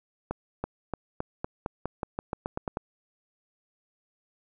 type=accelerating click train; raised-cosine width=1 ms; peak=-16 dBFS; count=14; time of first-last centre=0.31-2.771 s; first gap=330 ms; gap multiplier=0.9; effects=none